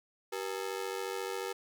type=ring-modulated tone; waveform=sawtooth; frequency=432.1 Hz; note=A4; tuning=31 cents flat; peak=-28 dBFS; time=0.32-1.53 s; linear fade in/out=10 ms; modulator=47.1 Hz; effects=none